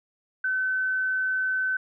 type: tone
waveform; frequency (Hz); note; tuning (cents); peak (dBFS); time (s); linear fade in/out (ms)
sine; 1522; F#6; +48; -23; 0.44-1.77; 5
effects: none